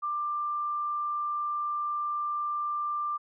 sine tone, 1186 Hz, D6, 17 cents sharp, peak -28 dBFS, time 0.02-3.18 s, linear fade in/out 20 ms, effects none

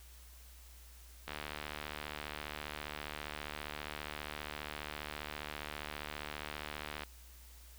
click train, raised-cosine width 0.3 ms, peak -24 dBFS, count 432, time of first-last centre 1.28-7.034 s, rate 74.9 Hz, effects added 60 Hz sine -54 dBFS peak until 7.78 s + white hiss -60 dBFS RMS until 7.78 s

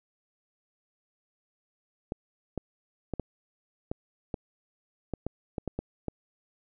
clicks, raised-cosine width 2 ms, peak -18 dBFS, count 12, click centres 2.121 / 2.577 / 3.137 / 3.197 / 3.915 / 4.342 / 5.137 / 5.266 / 5.582 / 5.677 / 5.79 / 6.083 s, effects none

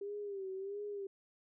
sine tone with vibrato, 396 Hz, G4, 18 cents sharp, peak -39 dBFS, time 0.01-1.07 s, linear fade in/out 5 ms, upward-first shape sine, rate 1.5 Hz, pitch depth 77 cents each way, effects none

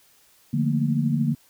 sine chord, Bb major seventh, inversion first, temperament equal, 146.83 / 174.61 / 220 / 233.1 Hz, D3 / F3 / A3 / Bb3, 0 / 0 / 0 / 0 cents, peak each -23 / -29 / -28 / -24 dBFS, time 0.53-1.35 s, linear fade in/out 10 ms, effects white hiss -58 dBFS RMS until 1.49 s

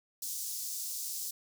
pink high-pass noise, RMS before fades -38 dBFS, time 0.22-1.31 s, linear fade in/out 5 ms, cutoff 5400 Hz, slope 24 dB/octave, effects none

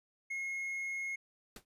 triangle tone, 2160 Hz, C#7, 45 cents flat, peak -34 dBFS, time 0.3-1.16 s, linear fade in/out 10 ms
pink noise with exponential decay, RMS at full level -44 dBFS, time 1.56-1.65 s, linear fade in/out 2 ms, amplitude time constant 18 ms
effects resampled to 32000 Hz

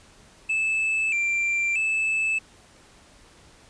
triangle tone with vibrato, 2489 Hz, D#7, in tune, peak -20 dBFS, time 0.49-2.39 s, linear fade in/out 10 ms, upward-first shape square, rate 0.79 Hz, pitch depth 90 cents each way, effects pink hiss -53 dBFS RMS until 3.69 s + resampled to 22050 Hz

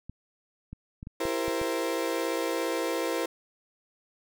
clicks, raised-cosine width 5 ms, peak -27 dBFS, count 7, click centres 0.096 / 0.73 / 1.029 / 1.071 / 1.254 / 1.481 / 1.615 s
35% pulse chord, C dominant seventh, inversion first, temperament equal with one note detuned, 334 / 392 / 466.2 / 523.3 Hz, E4 / G4 / Bb4 / C5, +23 / 0 / 0 / 0 cents, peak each -30 / -36 / -31 / -31 dBFS, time 1.2-3.26 s, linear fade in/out 5 ms
effects none

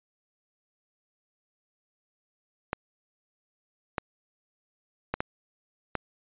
clicks, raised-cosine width 0.5 ms, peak -12 dBFS, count 5, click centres 2.731 / 3.982 / 5.14 / 5.205 / 5.953 s, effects resampled to 8000 Hz

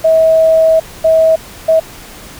sine tone bursts at uneven times, 644 Hz, E5, 41 cents flat, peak -5 dBFS, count 3, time 0.04-0.8 / 1.04-1.36 / 1.68-1.8 s, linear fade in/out 10 ms, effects pink hiss -33 dBFS RMS until 2.39 s

